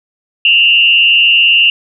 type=tone with frequency modulation; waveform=sine; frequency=2788 Hz; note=F7; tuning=4 cents flat; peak=-5 dBFS; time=0.45-1.7 s; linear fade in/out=2 ms; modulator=158 Hz; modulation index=0.73; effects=none